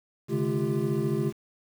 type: tone cluster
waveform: triangle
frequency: 134.9 / 149 / 213.2 / 345.7 / 395 Hz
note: C#3 / D3 / G#3 / F4 / G4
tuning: -47 / +25 / +46 / -18 / +13 cents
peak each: -29 dBFS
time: 0.28-1.33 s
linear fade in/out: 50 ms
effects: 8-bit